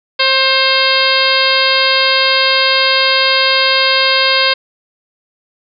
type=harmonic tone with a mistuned harmonic; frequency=532 Hz; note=C5; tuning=29 cents sharp; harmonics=1 / 2 / 3 / 4 / 5 / 6 / 7 / 8 / 9; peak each=-18 / -18 / -18 / -18 / -18 / -18 / -18 / -18 / -18 dBFS; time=0.19-4.54 s; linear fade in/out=10 ms; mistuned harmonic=3; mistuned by=-24 cents; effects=none